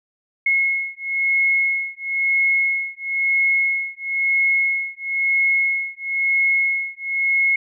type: beating tone pair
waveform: sine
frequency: 2171 / 2172 Hz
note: C#7 / C#7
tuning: -37 / -36 cents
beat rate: 1 Hz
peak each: -20 dBFS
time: 0.46-7.56 s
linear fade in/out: 5 ms
effects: none